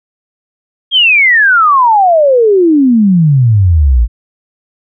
sine exponential sweep, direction down, 3286 to 53.4 Hz, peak -4 dBFS, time 0.91-4.08 s, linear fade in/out 50 ms, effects none

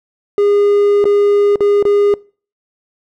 triangle tone with dropouts, 408.1 Hz, G#4, 30 cents flat, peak -7 dBFS, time 0.38-2.14 s, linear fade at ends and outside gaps 1 ms, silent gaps 1.042-1.054 / 1.558-1.606 / 1.826-1.852 s, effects noise-tail reverb RT60 0.4 s tail -24 dB re dry

